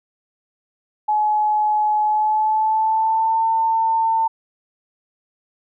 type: tone with pitch glide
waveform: sine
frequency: 849 to 898.4 Hz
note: G#5 to A5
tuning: +38 to +36 cents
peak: -15 dBFS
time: 1.08-4.28 s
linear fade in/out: 10 ms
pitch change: +98 cents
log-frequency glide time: 2.03-3.42 s
effects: none